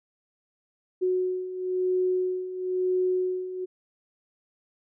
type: beating tone pair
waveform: sine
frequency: 367.1 / 368.1 Hz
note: F#4 / F#4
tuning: -14 / -9 cents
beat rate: 1 Hz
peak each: -30 / -25 dBFS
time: 1.01-3.66 s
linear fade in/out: 20 ms
effects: none